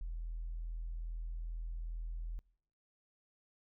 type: tone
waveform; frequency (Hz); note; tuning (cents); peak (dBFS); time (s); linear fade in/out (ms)
sine; 41.2; E1; 0; -37; 0.01-2.39; 0
effects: noise-tail reverb RT60 0.7 s tail -26 dB re dry + tanh soft clip ceiling -34 dBFS